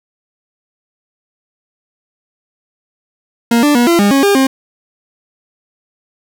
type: tone with pitch steps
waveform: 40% pulse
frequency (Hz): 234 / 293.6 / 240.8 / 340.3 / 202.7 / 274.4 / 402.3 / 266.7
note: A#3 / D4 / B3 / F4 / G#3 / C#4 / G4 / C4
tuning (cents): +7 / 0 / -44 / -45 / -42 / -17 / +45 / +33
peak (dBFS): -7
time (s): 3.51-4.47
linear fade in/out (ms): 5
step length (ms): 120
effects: none